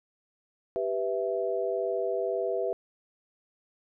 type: chord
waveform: sine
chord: E minor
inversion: first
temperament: equal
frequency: 392 / 493.9 / 659.3 Hz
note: G4 / B4 / E5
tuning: 0 / 0 / 0 cents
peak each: -31 dBFS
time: 0.76-2.73 s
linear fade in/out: 0 ms
effects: none